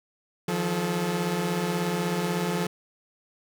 sawtooth tone cluster, 160 / 176.4 / 431.8 Hz, D#3 / F3 / A4, +49 / +18 / -33 cents, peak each -30 / -23 / -27 dBFS, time 0.48-2.67 s, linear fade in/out 5 ms, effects none

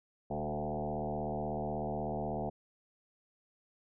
sine tone with frequency modulation, 440 Hz, A4, in tune, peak -33 dBFS, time 0.3-2.5 s, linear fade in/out 10 ms, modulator 76.3 Hz, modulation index 4.6, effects none

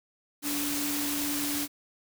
sine tone in noise, 290 Hz, D4, 22 cents flat, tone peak -32 dBFS, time 0.42-1.68 s, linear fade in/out 50 ms, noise white, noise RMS -32 dBFS, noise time 0.42-1.68 s, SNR -3 dB, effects none

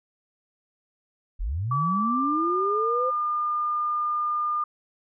sine linear sweep, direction up, 33.99 to 523 Hz, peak -25 dBFS, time 1.39-3.11 s, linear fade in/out 20 ms
sine tone with pitch glide, 1150 to 1207.9 Hz, D6 to D6, -37 to +48 cents, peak -23 dBFS, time 1.71-4.64 s, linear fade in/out 5 ms, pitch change +85 cents, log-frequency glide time 1.93-2.43 s
effects none

